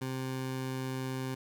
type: tone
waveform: 20% pulse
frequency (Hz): 130.81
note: C3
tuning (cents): 0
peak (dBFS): -29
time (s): 0.01-1.35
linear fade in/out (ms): 10
effects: none